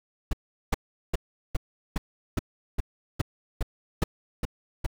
brown noise bursts, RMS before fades -23 dBFS, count 12, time 0.31-4.864 s, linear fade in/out 5 ms, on 22 ms, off 390 ms, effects none

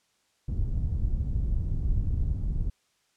pink low-pass noise, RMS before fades -27 dBFS, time 0.48-2.7 s, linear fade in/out 5 ms, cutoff 100 Hz, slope 12 dB/octave, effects white hiss -70 dBFS RMS until 3.16 s + low-pass 8000 Hz 12 dB/octave

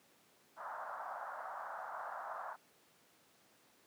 pink band-pass noise, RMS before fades -45 dBFS, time 0.56-2.57 s, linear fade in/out 50 ms, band 640 to 1500 Hz, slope 48 dB/octave, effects pink hiss -68 dBFS RMS until 3.86 s + high-pass 200 Hz 12 dB/octave

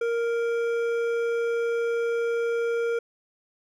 triangle tone with hard clipping, 466.2 Hz, A#4, in tune, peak -25 dBFS, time 0.01-2.99 s, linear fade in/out 5 ms, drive 13 dB, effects none

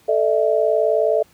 sine chord, A suspended fourth, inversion none, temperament equal with one note detuned, 440 / 599.7 / 659.3 Hz, A4 / D5 / E5, 0 / +36 / 0 cents, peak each -19 dBFS, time 0.08-1.23 s, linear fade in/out 10 ms, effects pink hiss -54 dBFS RMS until 1.33 s + high-pass 60 Hz 12 dB/octave

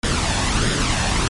pink noise with flanger, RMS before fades -19 dBFS, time 0.03-1.28 s, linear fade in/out 5 ms, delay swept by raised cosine 0.57 to 1.17 ms, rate 1.5 Hz, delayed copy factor +0.5, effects low-pass 9000 Hz 12 dB/octave + MP3 48 kbps

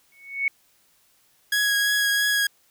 sine tone with exponential growth, 2217 Hz, C#7, in tune, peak -17 dBFS, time 0.12-0.48 s, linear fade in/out 2 ms, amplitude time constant 78 ms
sawtooth tone with vibrato, 1659 Hz, G#6, 2 cents flat, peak -16 dBFS, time 1.52-2.47 s, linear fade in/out 5 ms, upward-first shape triangle, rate 3 Hz, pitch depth 16 cents each way
effects white hiss -62 dBFS RMS until 2.7 s

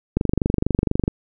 click train, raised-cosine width 3 ms, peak -5 dBFS, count 23, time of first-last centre 0.17-1.079 s, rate 24.2 Hz, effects none

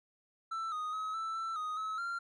triangle tone with pitch steps, 1330 / 1243 / 1277 / 1323 / 1333 / 1248 / 1290 / 1383 Hz, E6 / D#6 / D#6 / E6 / E6 / D#6 / E6 / F6, +15 / -2 / +45 / +6 / +19 / +5 / -38 / -17 cents, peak -33 dBFS, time 0.51-2.19 s, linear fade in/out 10 ms, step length 210 ms, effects resampled to 24000 Hz

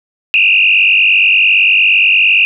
sine tone with frequency modulation, 2632 Hz, E7, 3 cents flat, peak -6 dBFS, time 0.34-2.45 s, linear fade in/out 0 ms, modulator 48.7 Hz, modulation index 3.7, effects none

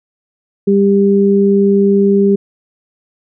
sine tone pair together, 198.8 / 397.6 Hz, G3 / G4, +25 / +25 cents, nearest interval octave, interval 1200 cents, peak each -10 dBFS, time 0.67-2.36 s, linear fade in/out 10 ms, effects none

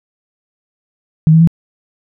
sine tone with pitch steps, 157.6 / 161.94 / 166.39 Hz, D#3 / E3 / E3, +23 / -30 / +16 cents, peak -4 dBFS, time 1.27-1.474 s, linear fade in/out 0 ms, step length 68 ms, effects none

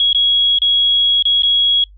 sine tone with dropouts, 3322 Hz, G#7, in tune, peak -10 dBFS, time 0-1.84 s, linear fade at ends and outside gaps 2 ms, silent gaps 0.13-0.147 / 0.587-0.618 / 1.225-1.253 / 1.422-1.432 s, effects noise-tail reverb RT60 0.1 s tail -24 dB re dry + added 49 Hz sine -39 dBFS peak until 1.97 s

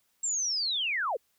sine linear sweep, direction down, 7570 to 398.5 Hz, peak -27 dBFS, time 0.23-1.17 s, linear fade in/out 10 ms, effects white hiss -72 dBFS RMS until 1.38 s

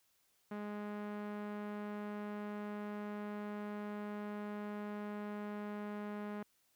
sawtooth tone with low-pass filter, 207.7 Hz, G#3, in tune, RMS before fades -43 dBFS, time 0.51-6.43 s, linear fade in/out 5 ms, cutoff 1700 Hz, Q 0.93, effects white hiss -75 dBFS RMS until 6.75 s

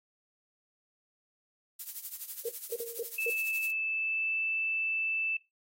violet noise with tremolo, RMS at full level -36 dBFS, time 1.79-3.71 s, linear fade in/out 5 ms, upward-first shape triangle, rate 12 Hz, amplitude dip 85%
sine tone bursts, 466.2 Hz, A#4, in tune, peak -30 dBFS, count 4, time 2.45-3.3 s, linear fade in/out 5 ms, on 40 ms, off 230 ms
sine tone with exponential decay, 466.2 Hz, A#4, in tune, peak -33 dBFS, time 2.8-3.26 s, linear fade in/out 2 ms, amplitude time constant 98 ms
sine tone with pitch glide, 2627 to 2642 Hz, E7 to E7, -7 to +3 cents, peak -29 dBFS, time 3.18-5.37 s, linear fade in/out 5 ms, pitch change +10 cents, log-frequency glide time 3.79-4.42 s
effects noise-tail reverb RT60 0.2 s tail -18 dB re dry + AAC 48 kbps

